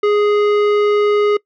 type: tone with tanh clipping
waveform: sine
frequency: 415.3 Hz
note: G#4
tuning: in tune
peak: -13 dBFS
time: 0.03-1.37 s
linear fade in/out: 5 ms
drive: 14 dB
effects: noise-tail reverb RT60 0.1 s tail -23 dB re dry